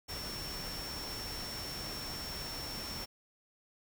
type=tone in noise; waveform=sine; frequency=5440 Hz; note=F8; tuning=46 cents flat; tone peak=-42 dBFS; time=0.08-3.06 s; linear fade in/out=20 ms; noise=pink; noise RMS=-43 dBFS; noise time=0.08-3.06 s; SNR=-2 dB; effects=none